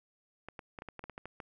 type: clicks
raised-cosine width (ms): 0.5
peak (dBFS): -28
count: 11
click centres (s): 0.486 / 0.592 / 0.788 / 0.821 / 0.887 / 0.993 / 1.04 / 1.097 / 1.179 / 1.256 / 1.402
effects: none